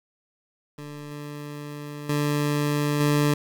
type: tone with level steps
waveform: 20% pulse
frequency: 146.83 Hz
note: D3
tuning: in tune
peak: -32 / -30 / -17 / -14 dBFS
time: 0.78-3.34 s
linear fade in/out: 5 ms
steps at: 1.11 / 2.09 / 3 s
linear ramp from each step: 5 ms
effects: 8-bit